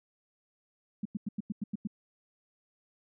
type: tone bursts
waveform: sine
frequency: 207.7 Hz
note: G#3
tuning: in tune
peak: -30 dBFS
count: 8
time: 1.03-1.873 s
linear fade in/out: 5 ms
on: 24 ms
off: 93 ms
effects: none